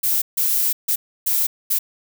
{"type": "noise bursts at uneven times", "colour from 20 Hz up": "violet", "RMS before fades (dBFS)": -19, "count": 5, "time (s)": [[0.03, 0.22], [0.37, 0.73], [0.88, 0.96], [1.26, 1.47], [1.7, 1.79]], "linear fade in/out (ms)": 10, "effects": []}